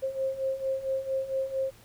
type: beating tone pair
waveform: sine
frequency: 530 / 534.4 Hz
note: C5 / C5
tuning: +22 / +36 cents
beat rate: 4.4 Hz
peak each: -33 / -29 dBFS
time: 0.02-1.71 s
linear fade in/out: 20 ms
effects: added 111 Hz sine -59 dBFS peak until 1.84 s + pink hiss -56 dBFS RMS until 1.84 s